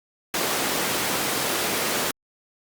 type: high-pass noise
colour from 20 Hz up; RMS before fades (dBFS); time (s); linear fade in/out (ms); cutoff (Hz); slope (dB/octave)
pink; -25; 0.34-2.11; 2; 250; 12
effects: Opus 48 kbps